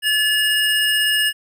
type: tone pair together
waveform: square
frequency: 1721 / 2863 Hz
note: A6 / F7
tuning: -39 / +42 cents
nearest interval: major sixth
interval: 881 cents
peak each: -20 / -18 dBFS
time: 0.02-1.33 s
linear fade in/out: 50 ms
effects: none